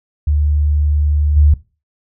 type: tone with level steps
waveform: sine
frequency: 74.1 Hz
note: D2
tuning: 16 cents sharp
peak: -11 / -6 dBFS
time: 0.27-1.54 s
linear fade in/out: 5 ms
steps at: 1.36 s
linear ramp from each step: 10 ms
effects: noise-tail reverb RT60 0.3 s tail -18 dB re dry